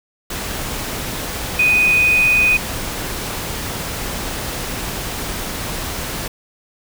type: tone in noise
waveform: sine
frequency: 2489 Hz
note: D#7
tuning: in tune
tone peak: -11 dBFS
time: 1.59-2.57 s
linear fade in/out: 5 ms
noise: pink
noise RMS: -25 dBFS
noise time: 0.3-6.28 s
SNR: +11 dB
effects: none